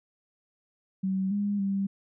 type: tone with pitch steps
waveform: sine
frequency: 190.6 / 203.6 / 196.4 Hz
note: G3 / G#3 / G3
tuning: -48 / -34 / +4 cents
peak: -25 dBFS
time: 1.03-1.87 s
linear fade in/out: 10 ms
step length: 280 ms
effects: none